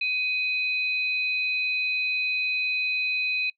sine tone pair together, 2507 / 4005 Hz, D#7 / B7, +12 / +23 cents, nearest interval minor sixth, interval 811 cents, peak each -24 / -33 dBFS, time 0.01-3.5 s, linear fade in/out 5 ms, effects noise-tail reverb RT60 0.1 s tail -23 dB re dry

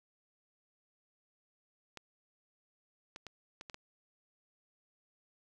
clicks, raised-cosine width 0.2 ms, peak -28 dBFS, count 6, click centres 1.973 / 3.161 / 3.267 / 3.611 / 3.698 / 3.744 s, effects 10-bit

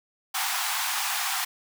pink high-pass noise, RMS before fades -28 dBFS, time 0.34-1.45 s, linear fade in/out 10 ms, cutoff 730 Hz, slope 96 dB/octave, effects none

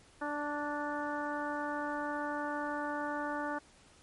harmonic tone with a mistuned harmonic, 293.7 Hz, D4, in tune, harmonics 1 / 2 / 3 / 4 / 5 / 6, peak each -39 / -40 / -39 / -42 / -41 / -46 dBFS, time 0.21-3.59 s, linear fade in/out 10 ms, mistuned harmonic 4, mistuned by -17 cents, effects pink hiss -61 dBFS RMS until 4.02 s + MP3 48 kbps

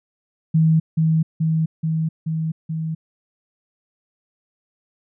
sine tone with echo, 160 Hz, D#3, 49 cents sharp, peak -12 dBFS, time 0.54-0.8 s, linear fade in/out 10 ms, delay 430 ms, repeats 5, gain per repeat -2 dB, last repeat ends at 2.95 s, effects none

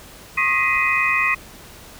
sine tone cluster, 1082 / 1239 / 1910 / 2045 / 2498 Hz, C#6 / D#6 / A#6 / C7 / D#7, -42 / -8 / +42 / -40 / +6 cents, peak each -24 / -27 / -24 / -23 / -19 dBFS, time 0.37-1.35 s, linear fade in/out 10 ms, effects pink hiss -42 dBFS RMS until 1.99 s

